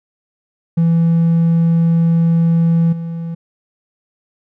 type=tone with level steps; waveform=triangle; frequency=166.6 Hz; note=E3; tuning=19 cents sharp; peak=-7 / -19 dBFS; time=0.77-3.35 s; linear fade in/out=10 ms; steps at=2.92 s; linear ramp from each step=10 ms; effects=tanh soft clip ceiling -4 dBFS